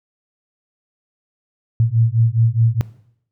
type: beating tone pair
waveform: sine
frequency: 112.2 / 117 Hz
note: A2 / A#2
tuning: +34 / +7 cents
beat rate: 4.8 Hz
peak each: -16 dBFS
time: 1.8-2.81 s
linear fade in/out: 0 ms
effects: noise-tail reverb RT60 0.7 s tail -18 dB re dry